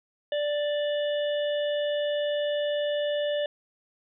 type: harmonic tone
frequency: 587.3 Hz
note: D5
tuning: in tune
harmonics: 1 / 3 / 5 / 6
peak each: -25 / -38 / -38 / -40 dBFS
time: 0.32-3.46 s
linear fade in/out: 2 ms
effects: none